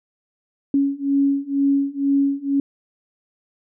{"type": "beating tone pair", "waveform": "sine", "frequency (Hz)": [277.2, 279.3], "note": ["C#4", "C#4"], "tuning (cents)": [0, 13], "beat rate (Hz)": 2.1, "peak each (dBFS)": [-20, -19], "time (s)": [0.74, 2.6], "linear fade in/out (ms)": 2, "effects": []}